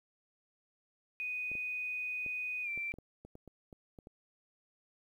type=tone with pitch glide; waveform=sine; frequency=2489 to 2349 Hz; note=D#7 to D7; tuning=0 to 0 cents; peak=-35 dBFS; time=1.2-2.92 s; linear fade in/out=0 ms; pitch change=-100 cents; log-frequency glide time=2.63-2.69 s
type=clicks; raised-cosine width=2 ms; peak=-37 dBFS; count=12; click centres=1.516 / 1.553 / 2.263 / 2.776 / 2.94 / 2.986 / 3.25 / 3.354 / 3.477 / 3.728 / 3.988 / 4.071 s
effects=11-bit